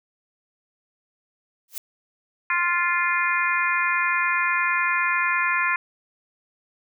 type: noise with exponential growth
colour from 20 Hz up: blue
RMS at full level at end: -27 dBFS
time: 1.68-1.78 s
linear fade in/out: 2 ms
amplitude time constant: 20 ms
type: harmonic tone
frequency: 349.2 Hz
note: F4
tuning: in tune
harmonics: 3 / 4 / 5 / 6 / 7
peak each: -25 / -27 / -25 / -27 / -27 dBFS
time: 2.5-5.76 s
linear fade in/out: 2 ms
effects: none